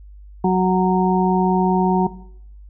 harmonic tone, 185 Hz, F#3, in tune, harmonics 1 / 2 / 4 / 5, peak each -16 / -19 / -22 / -23 dBFS, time 0.44-2.07 s, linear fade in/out 5 ms, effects noise-tail reverb RT60 0.7 s tail -17 dB re dry + added 50 Hz sine -38 dBFS peak until 2.69 s

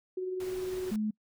sine tone with tremolo, 370 Hz, F#4, in tune, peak -30 dBFS, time 0.17-0.91 s, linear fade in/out 5 ms, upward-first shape sine, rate 20 Hz, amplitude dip 35%
pink noise, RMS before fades -47 dBFS, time 0.4-0.96 s, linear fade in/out 2 ms
sine tone, 213.8 Hz, A3, 49 cents flat, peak -28 dBFS, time 0.91-1.11 s, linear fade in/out 10 ms
effects noise-tail reverb RT60 0.1 s tail -25 dB re dry

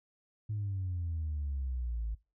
sine exponential sweep, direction down, 108.2 to 53 Hz, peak -31 dBFS, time 0.49-2.15 s, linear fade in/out 10 ms, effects noise-tail reverb RT60 0.3 s tail -25 dB re dry + tanh soft clip ceiling -29 dBFS

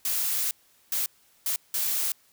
blue noise bursts at uneven times, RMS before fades -27 dBFS, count 4, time 0.05-0.51 / 0.92-1.06 / 1.46-1.56 / 1.74-2.12 s, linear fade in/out 2 ms, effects white hiss -62 dBFS RMS until 2.32 s

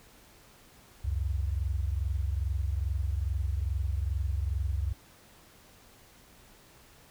sine tone pair together, 66.9 / 89.3 Hz, C2 / F2, +39 / +39 cents, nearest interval perfect fourth, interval 500 cents, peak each -29 / -32 dBFS, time 1.04-4.93 s, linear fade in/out 10 ms, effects pink hiss -57 dBFS RMS until 7.1 s

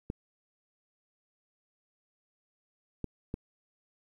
clicks, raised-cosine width 3 ms, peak -21 dBFS, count 3, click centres 0.101 / 3.043 / 3.341 s, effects 10-bit

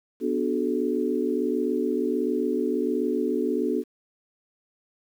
sine chord, B minor seventh, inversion none, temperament equal with one note detuned, 246.9 / 293.7 / 370 / 431.4 Hz, B3 / D4 / F#4 / A4, 0 / 0 / 0 / -34 cents, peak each -28 dBFS, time 0.2-3.84 s, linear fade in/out 50 ms, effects 9-bit

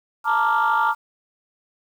sine chord, Bb major seventh, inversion third, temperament equal, 880 / 932.3 / 1174.7 / 1396.9 Hz, A5 / Bb5 / D6 / F6, 0 / 0 / 0 / 0 cents, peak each -21 dBFS, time 0.24-0.95 s, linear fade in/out 50 ms, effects tanh soft clip ceiling -11 dBFS + 8-bit

